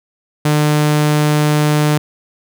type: tone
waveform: sawtooth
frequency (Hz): 150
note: D3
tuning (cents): +37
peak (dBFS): -7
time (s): 0.45-1.98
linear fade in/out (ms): 5
effects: none